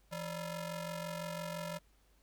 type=ring-modulated tone; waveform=sawtooth; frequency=382.1 Hz; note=G4; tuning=44 cents flat; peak=-32 dBFS; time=0.11-1.79 s; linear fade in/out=20 ms; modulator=214 Hz; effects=added 50 Hz sine -67 dBFS peak until 2.22 s + pink hiss -72 dBFS RMS until 2.22 s